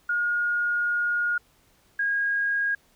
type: tone pair in turn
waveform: sine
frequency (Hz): 1431 / 1633.8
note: F6 / G#6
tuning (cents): +42 / -29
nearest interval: major second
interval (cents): 229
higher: second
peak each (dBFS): -22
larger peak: neither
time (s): 0.09-1.38 / 1.99-2.75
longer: first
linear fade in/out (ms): 5
effects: pink hiss -62 dBFS RMS until 2.95 s